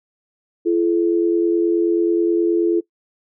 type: tone pair together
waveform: sine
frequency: 340 / 429.4 Hz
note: F4 / A4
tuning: -46 / -42 cents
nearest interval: major third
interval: 404 cents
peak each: -15 / -20 dBFS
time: 0.65-2.81 s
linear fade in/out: 20 ms
effects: noise-tail reverb RT60 0.1 s tail -20 dB re dry